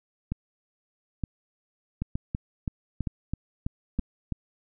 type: two click trains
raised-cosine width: 5 ms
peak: -16 / -16 dBFS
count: 8 / 5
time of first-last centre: 2.02-4.323 / 0.32-3.99 s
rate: 3.04 / 1.09 Hz
effects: none